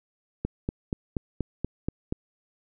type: click train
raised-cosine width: 3 ms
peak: -14 dBFS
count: 8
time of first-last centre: 0.45-2.125 s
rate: 4.18 Hz
effects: none